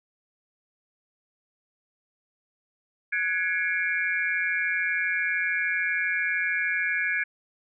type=tone cluster; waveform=sine; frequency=1481 / 1671 / 2180 / 2353 Hz; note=F#6 / G#6 / C#7 / D7; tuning=+1 / +10 / -29 / +3 cents; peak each=-34 / -26 / -30 / -31 dBFS; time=3.12-7.24 s; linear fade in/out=10 ms; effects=none